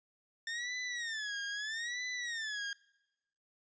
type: tone with vibrato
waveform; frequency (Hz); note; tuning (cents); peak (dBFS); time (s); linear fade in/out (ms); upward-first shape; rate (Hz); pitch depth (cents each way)
sawtooth; 1801; A6; +40; -33; 0.47-2.73; 2; sine; 0.78; 180
effects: noise-tail reverb RT60 1.0 s tail -24 dB re dry + resampled to 16000 Hz